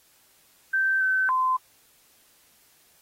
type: tone with pitch steps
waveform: sine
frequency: 1556 / 1532 / 1030 Hz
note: G6 / G6 / C6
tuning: -13 / -40 / -28 cents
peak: -20 dBFS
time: 0.73-1.57 s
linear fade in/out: 10 ms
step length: 280 ms
effects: white hiss -60 dBFS RMS until 3.01 s + AAC 48 kbps